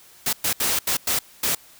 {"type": "noise bursts at uneven times", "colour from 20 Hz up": "white", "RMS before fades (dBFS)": -22, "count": 6, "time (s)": [[0.26, 0.33], [0.44, 0.53], [0.6, 0.79], [0.87, 0.97], [1.07, 1.19], [1.43, 1.55]], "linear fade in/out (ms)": 5, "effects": ["white hiss -50 dBFS RMS until 1.79 s"]}